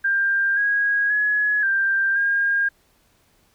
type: tone with pitch steps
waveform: sine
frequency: 1593 / 1646 / 1687 / 1582 / 1616 Hz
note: G6 / G#6 / G#6 / G6 / G#6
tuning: +27 / -16 / +27 / +15 / -48 cents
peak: -17 dBFS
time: 0.04-2.69 s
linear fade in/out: 10 ms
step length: 530 ms
effects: pink hiss -61 dBFS RMS until 3.54 s